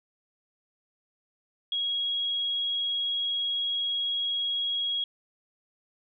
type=tone; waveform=sine; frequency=3306 Hz; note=G#7; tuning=9 cents flat; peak=-26 dBFS; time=1.72-5.04 s; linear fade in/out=2 ms; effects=none